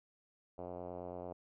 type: tone with low-pass filter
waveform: 5% pulse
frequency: 89.1 Hz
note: F2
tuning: 35 cents sharp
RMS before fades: -45 dBFS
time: 0.58-1.33 s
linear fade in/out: 5 ms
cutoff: 630 Hz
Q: 2.1
effects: none